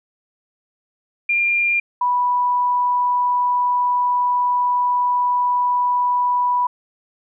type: tone pair in turn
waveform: sine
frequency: 2397 / 983.7 Hz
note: D7 / B5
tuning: +35 / -7 cents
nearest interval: octave + minor third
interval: 1542 cents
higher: first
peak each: -15 dBFS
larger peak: neither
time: 1.29-1.8 / 2.01-6.67 s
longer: second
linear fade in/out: 5 ms
effects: none